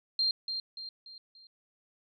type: tone with echo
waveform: sine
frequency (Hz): 4186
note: C8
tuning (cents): 0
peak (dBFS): -25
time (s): 0.19-0.31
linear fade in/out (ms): 2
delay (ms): 290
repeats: 4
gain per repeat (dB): -7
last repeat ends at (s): 1.47
effects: none